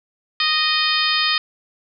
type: harmonic tone with a mistuned harmonic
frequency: 620 Hz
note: D#5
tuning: 6 cents flat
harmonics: 2 / 3 / 4 / 5 / 6 / 7 / 8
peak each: -24 / -24 / -24 / -24 / -24 / -24 / -24 dBFS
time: 0.4-1.38 s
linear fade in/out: 2 ms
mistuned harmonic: 6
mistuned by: -26 cents
effects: none